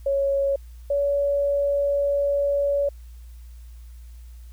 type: tone pair in turn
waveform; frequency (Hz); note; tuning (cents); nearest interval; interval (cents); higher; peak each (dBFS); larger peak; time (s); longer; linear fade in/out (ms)
sine; 554 / 566.9; C#5 / C#5; -1 / +39; unison; 40; second; -19; neither; 0.06-0.56 / 0.9-2.89; second; 5
effects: added 59 Hz sine -39 dBFS peak until 4.52 s + white hiss -60 dBFS RMS until 4.52 s